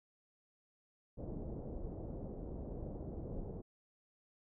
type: low-pass noise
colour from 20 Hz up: pink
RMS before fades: -44 dBFS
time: 1.17-3.62 s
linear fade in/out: 20 ms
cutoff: 580 Hz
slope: 24 dB/octave
effects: none